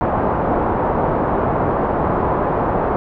white low-pass noise, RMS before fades -18 dBFS, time 0.01-2.96 s, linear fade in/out 0 ms, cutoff 1000 Hz, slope 24 dB/octave, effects none

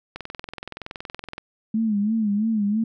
click train, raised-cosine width 0.3 ms, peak -17 dBFS, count 27, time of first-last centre 0.16-1.381 s, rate 21.3 Hz
sine tone with vibrato, 213.5 Hz, G#3, 48 cents sharp, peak -19 dBFS, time 1.74-2.84 s, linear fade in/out 5 ms, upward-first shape sine, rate 3 Hz, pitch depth 100 cents each way
effects none

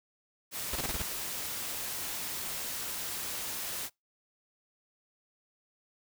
white noise, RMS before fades -37 dBFS, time 0.51-3.9 s, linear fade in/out 50 ms
pink noise bursts, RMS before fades -34 dBFS, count 6, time 0.73-1.019 s, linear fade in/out 0 ms, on 24 ms, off 29 ms
effects noise-tail reverb RT60 0.2 s tail -26 dB re dry

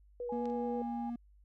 sine tone with vibrato, 484.8 Hz, B4, 32 cents flat, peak -36 dBFS, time 0.2-0.82 s, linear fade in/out 2 ms, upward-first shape square, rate 9.4 Hz, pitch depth 8 cents each way
sine tone with pitch glide, 835 to 815 Hz, G#5 to G#5, +9 to -33 cents, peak -40 dBFS, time 0.29-1.1 s, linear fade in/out 5 ms, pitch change -42 cents, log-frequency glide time 0.4-0.75 s
triangle tone, 237.5 Hz, A#3, 33 cents sharp, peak -34 dBFS, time 0.32-1.16 s, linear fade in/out 5 ms
clicks, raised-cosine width 0.2 ms, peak -35 / -43 dBFS, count 2, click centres 0.456 / 0.5 s
effects added 50 Hz sine -59 dBFS peak until 1.44 s

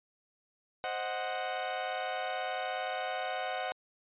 sawtooth chord, C diminished, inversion none, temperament equal, 523.3 / 622.3 / 740 Hz, C5 / Eb5 / Gb5, 0 / 0 / 0 cents, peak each -36 / -36 / -31 dBFS, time 0.84-3.72 s, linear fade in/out 0 ms, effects resampled to 8000 Hz

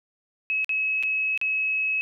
sine tone with dropouts, 2570 Hz, E7, 45 cents flat, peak -22 dBFS, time 0.5-2.01 s, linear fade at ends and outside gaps 0 ms, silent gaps 0.645-0.693 / 1.027-1.034 / 1.376-1.414 s, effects none

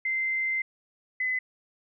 sine tone pair in turn, 2078 / 2022 Hz, C7 / B6, -12 / +40 cents, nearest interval unison, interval 48 cents, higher first, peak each -25 dBFS, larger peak neither, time 0.05-0.62 / 1.2-1.39 s, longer first, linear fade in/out 5 ms, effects none

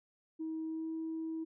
sine tone with pitch glide, 319.2 to 322.5 Hz, D#4 to E4, +44 to -38 cents, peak -35 dBFS, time 0.39-1.45 s, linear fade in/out 20 ms, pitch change +18 cents, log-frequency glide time 0.65-0.92 s, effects tanh soft clip ceiling -32 dBFS

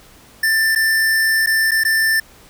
square tone with dropouts, 1778 Hz, A6, 18 cents sharp, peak -14 dBFS, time 0.43-2.2 s, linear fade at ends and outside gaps 5 ms, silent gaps 0.751-0.758 / 1.462-1.471 / 1.71-1.716 / 1.837-1.849 s, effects pink hiss -46 dBFS RMS until 2.49 s

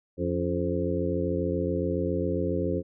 harmonic tone with a mistuned harmonic, 87.31 Hz, F2, in tune, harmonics 1 / 2 / 3 / 4 / 5 / 6, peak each -32 / -32 / -32 / -32 / -32 / -32 dBFS, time 0.17-2.83 s, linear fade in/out 50 ms, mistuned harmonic 3, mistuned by +86 cents, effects none

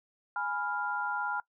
sine chord, F diminished, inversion first, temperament equal, 830.6 / 987.8 / 1396.9 Hz, Ab5 / Cb6 / F6, 0 / 0 / 0 cents, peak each -35 / -37 / -33 dBFS, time 0.36-1.4 s, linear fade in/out 2 ms, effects noise-tail reverb RT60 0.1 s tail -21 dB re dry

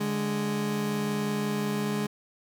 30% pulse tone pair together, 146.83 / 207.6 Hz, D3 / G#3, 0 / 0 cents, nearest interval tritone, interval 600 cents, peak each -31 / -25 dBFS, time 0-2.07 s, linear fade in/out 10 ms, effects none

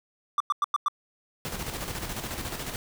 triangle tone bursts, 1174.7 Hz, D6, in tune, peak -19 dBFS, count 5, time 0.38-0.883 s, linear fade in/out 2 ms, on 23 ms, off 97 ms
pink noise with tremolo, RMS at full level -33 dBFS, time 1.45-2.76 s, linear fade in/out 0 ms, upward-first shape square, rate 14 Hz, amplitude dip 45%
effects none

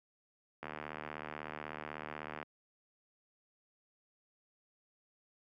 click train, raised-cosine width 0.5 ms, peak -26 dBFS, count 138, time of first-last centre 0.63-2.428 s, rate 76.2 Hz, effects high-pass 150 Hz 12 dB/octave

